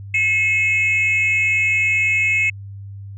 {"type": "tone pair together", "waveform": "sine", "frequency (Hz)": [2166, 2576], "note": ["C#7", "E7"], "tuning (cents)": [-41, -41], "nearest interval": "minor third", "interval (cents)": 300, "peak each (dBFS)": -16, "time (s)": [0.14, 2.5], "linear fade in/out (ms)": 5, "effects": ["tanh soft clip ceiling -10 dBFS", "added 99 Hz sine -31 dBFS peak until 3.17 s"]}